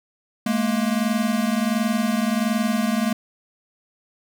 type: tone pair together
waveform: square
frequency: 211.7 / 233.1 Hz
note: G#3 / A#3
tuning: +33 / 0 cents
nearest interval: major second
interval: 167 cents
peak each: -23 dBFS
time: 0.46-3.13 s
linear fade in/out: 5 ms
effects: none